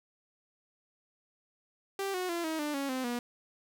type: tone with pitch steps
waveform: sawtooth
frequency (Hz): 392 / 365.7 / 341.3 / 318.4 / 297.1 / 277.2 / 258.6 / 241.3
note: G4 / F#4 / F4 / D#4 / D4 / C#4 / C4 / B3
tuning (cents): 0 / -20 / -40 / +40 / +20 / 0 / -20 / -40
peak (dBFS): -28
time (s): 1.99-3.19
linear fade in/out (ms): 2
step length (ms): 150
effects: none